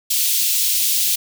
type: high-pass noise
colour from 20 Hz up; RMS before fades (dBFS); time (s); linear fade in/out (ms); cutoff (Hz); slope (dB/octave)
white; -18; 0.1-1.16; 10; 2900; 24
effects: none